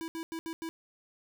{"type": "tone bursts at uneven times", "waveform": "square", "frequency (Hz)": 327.6, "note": "E4", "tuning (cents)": -11, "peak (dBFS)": -36, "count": 5, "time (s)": [[0.01, 0.08], [0.15, 0.23], [0.32, 0.39], [0.46, 0.53], [0.62, 0.69]], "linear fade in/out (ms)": 0, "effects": []}